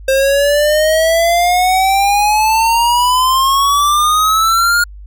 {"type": "exponential sweep", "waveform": "square", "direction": "up", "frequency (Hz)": [529, 1433], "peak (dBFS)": -10, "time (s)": [0.08, 4.84], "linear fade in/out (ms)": 5, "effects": ["added 50 Hz sine -30 dBFS peak until 5.06 s"]}